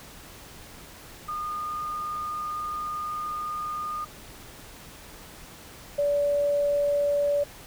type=tone pair in turn; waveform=sine; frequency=1221 / 576.2 Hz; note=D#6 / D5; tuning=-33 / -33 cents; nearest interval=octave + minor second; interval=1300 cents; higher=first; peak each=-29 / -21 dBFS; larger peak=second; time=1.28-4.05 / 5.98-7.44 s; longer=first; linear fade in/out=10 ms; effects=pink hiss -46 dBFS RMS until 7.66 s